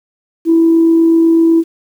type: tone with amplitude modulation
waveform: sine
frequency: 329.6 Hz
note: E4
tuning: in tune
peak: -4 dBFS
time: 0.45-1.64 s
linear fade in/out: 50 ms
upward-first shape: sine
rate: 48 Hz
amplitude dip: 25%
effects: tanh soft clip ceiling -1 dBFS + 7-bit